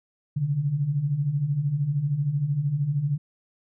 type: beating tone pair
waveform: sine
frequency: 133.9 / 146.9 Hz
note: C3 / D3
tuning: +40 / +1 cents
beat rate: 13 Hz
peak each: -29 / -23 dBFS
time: 0.36-3.18 s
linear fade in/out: 10 ms
effects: none